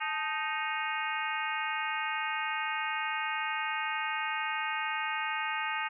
harmonic tone with a mistuned harmonic, 311.1 Hz, D#4, in tune, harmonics 3 / 4 / 5 / 6 / 7 / 8 / 9, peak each -36 / -37 / -38 / -39 / -39 / -40 / -41 dBFS, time 0-5.89 s, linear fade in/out 20 ms, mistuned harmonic 3, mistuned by -110 cents, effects none

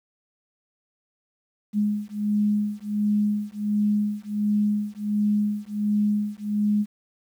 sine beating tone pair, 207.7 / 209.1 Hz, G#3 / G#3, 0 / +12 cents, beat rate 1.4 Hz, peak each -24 dBFS, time 1.73-6.86 s, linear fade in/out 50 ms, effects 9-bit

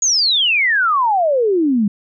sine exponential sweep, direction down, 6820 to 196 Hz, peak -12 dBFS, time 0.02-1.88 s, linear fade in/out 5 ms, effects none

